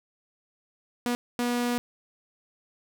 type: tone bursts at uneven times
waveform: sawtooth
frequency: 242.3 Hz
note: B3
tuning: 33 cents flat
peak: -21 dBFS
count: 2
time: 1.06-1.15 / 1.39-1.78 s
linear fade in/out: 0 ms
effects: none